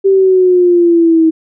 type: exponential sweep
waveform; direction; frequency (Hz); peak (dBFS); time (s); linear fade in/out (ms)
sine; down; 392 to 318.9; -5; 0.04-1.31; 20
effects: none